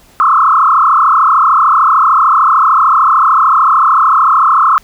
sine tone with frequency modulation, 1199 Hz, D6, 36 cents sharp, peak -5 dBFS, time 0.2-4.78 s, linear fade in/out 0 ms, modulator 33.4 Hz, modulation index 4.5, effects pink hiss -45 dBFS RMS until 4.83 s

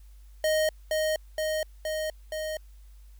square tone with echo, 622.3 Hz, D#5, in tune, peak -23 dBFS, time 0.44-0.69 s, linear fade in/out 2 ms, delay 470 ms, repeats 4, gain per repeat -2 dB, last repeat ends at 2.57 s, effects added 50 Hz sine -47 dBFS peak until 3.19 s + white hiss -66 dBFS RMS until 3.19 s

